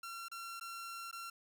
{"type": "tone with dropouts", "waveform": "sawtooth", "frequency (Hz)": 1365, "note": "F6", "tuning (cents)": -40, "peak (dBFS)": -40, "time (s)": [0.03, 1.3], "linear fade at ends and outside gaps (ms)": 5, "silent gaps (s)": [[0.284, 0.315], [0.598, 0.61], [1.113, 1.127]], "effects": ["11-bit"]}